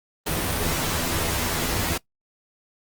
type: noise with comb filter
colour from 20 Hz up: pink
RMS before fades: -25 dBFS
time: 0.26-1.98 s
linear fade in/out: 10 ms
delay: 12 ms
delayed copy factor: +0.75
effects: noise-tail reverb RT60 0.1 s tail -21 dB re dry + Opus 32 kbps